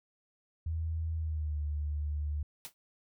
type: tone with pitch glide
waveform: sine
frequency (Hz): 80.9 to 74.19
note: E2 to D2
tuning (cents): -32 to +18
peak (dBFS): -31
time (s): 0.66-2.43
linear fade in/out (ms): 5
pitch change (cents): -150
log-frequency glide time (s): 1.15-1.59
type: noise with exponential decay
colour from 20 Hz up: white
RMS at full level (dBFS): -39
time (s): 2.65-2.74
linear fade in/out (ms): 0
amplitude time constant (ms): 18
effects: none